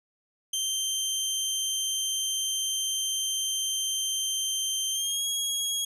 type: tone with pitch glide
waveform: 20% pulse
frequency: 3136 to 3303 Hz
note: G7 to G#7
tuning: 0 to -10 cents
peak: -21 dBFS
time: 0.53-5.85 s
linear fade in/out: 5 ms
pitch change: +90 cents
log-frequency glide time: 4.91-5.23 s
effects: none